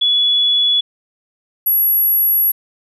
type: tone pair in turn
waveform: sine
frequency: 3405 / 11453 Hz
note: G#7 / F9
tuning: +42 / +42 cents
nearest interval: octave + major sixth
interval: 2100 cents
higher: second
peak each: -11 dBFS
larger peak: neither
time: 0.01-0.81 / 1.66-2.52 s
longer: second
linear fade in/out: 10 ms
effects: none